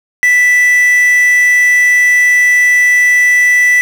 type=tone with quantisation; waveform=triangle; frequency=1975.5 Hz; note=B6; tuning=in tune; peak=-4 dBFS; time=0.23-3.81 s; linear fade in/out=0 ms; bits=4; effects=none